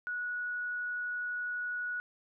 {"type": "tone", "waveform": "sine", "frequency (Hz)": 1464, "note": "F#6", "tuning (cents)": -19, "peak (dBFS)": -33, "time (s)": [0.07, 2], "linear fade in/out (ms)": 0, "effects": []}